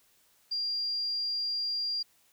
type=tone; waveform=sine; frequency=4780 Hz; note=D8; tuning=30 cents sharp; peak=-29 dBFS; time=0.51-2.03 s; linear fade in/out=10 ms; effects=white hiss -66 dBFS RMS until 2.32 s